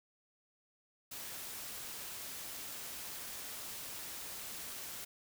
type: noise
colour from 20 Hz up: white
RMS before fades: -45 dBFS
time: 1.11-5.05 s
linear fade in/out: 10 ms
effects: none